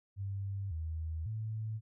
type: tone with pitch steps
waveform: sine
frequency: 98.5 / 80 / 109.5 Hz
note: G2 / D#2 / A2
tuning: +9 / +49 / -8 cents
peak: -35 dBFS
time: 0.16-1.81 s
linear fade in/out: 50 ms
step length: 550 ms
effects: none